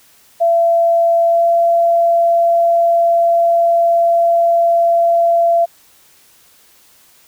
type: tone with pitch glide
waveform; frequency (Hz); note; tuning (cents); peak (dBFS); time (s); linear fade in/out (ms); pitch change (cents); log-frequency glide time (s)
sine; 675 to 679.7; E5 to F5; +41 to -47; -9; 0.4-5.66; 20; +12; 1.29-1.45
effects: white hiss -49 dBFS RMS until 7.27 s